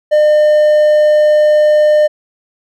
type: tone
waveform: triangle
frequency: 604 Hz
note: D5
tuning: 48 cents sharp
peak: -4 dBFS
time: 0.11-2.08 s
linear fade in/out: 20 ms
effects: none